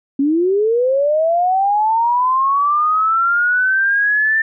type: linear sweep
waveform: sine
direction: up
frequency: 268.5 to 1790 Hz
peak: -12 dBFS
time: 0.19-4.42 s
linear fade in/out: 5 ms
effects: none